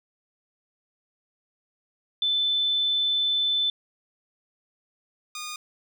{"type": "tone pair in turn", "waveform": ["sine", "10% pulse"], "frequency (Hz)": [3520, 1224.5], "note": ["A7", "D#6"], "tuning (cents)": [0, -28], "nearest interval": "octave + tritone", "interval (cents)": 1828, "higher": "first", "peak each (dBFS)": [-21, -25], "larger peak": "first", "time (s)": [[2.22, 3.7], [5.35, 5.56]], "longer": "first", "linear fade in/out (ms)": 2, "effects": []}